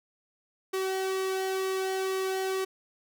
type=tone with flanger; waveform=sawtooth; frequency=380.3 Hz; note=F#4; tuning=48 cents sharp; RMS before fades=-30 dBFS; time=0.73-2.65 s; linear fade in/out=10 ms; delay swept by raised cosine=1.2 to 1.84 ms; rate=2.1 Hz; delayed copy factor=-0.5; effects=none